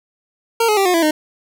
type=tone with pitch steps; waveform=25% pulse; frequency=460 / 424.3 / 391.3 / 360.9 / 332.9 / 307 Hz; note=A#4 / G#4 / G4 / F#4 / E4 / D#4; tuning=-23 / +37 / -3 / -43 / +17 / -23 cents; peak=-9 dBFS; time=0.6-1.11 s; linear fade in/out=5 ms; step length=85 ms; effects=none